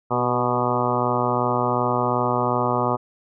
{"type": "harmonic tone with a mistuned harmonic", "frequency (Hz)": 122.7, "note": "B2", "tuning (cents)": -11, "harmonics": [1, 2, 3, 4, 5, 6, 7, 8, 9, 10], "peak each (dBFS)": [-28, -28, -28, -28, -28, -28, -28, -28, -28, -28], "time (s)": [0.1, 2.97], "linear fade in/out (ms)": 20, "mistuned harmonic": 3, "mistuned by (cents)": 25, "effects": []}